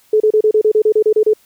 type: tone bursts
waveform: sine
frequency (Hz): 430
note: A4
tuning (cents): -40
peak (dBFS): -8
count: 12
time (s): 0.13-1.335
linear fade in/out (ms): 5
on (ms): 72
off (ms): 31
effects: white hiss -53 dBFS RMS until 1.45 s